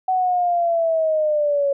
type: linear sweep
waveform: sine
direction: down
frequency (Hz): 752 to 555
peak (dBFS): -16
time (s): 0.08-1.73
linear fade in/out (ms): 5
effects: none